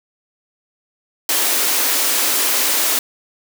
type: high-pass noise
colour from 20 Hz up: white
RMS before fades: -17 dBFS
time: 1.29-2.99 s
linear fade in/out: 2 ms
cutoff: 240 Hz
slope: 96 dB/octave
effects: none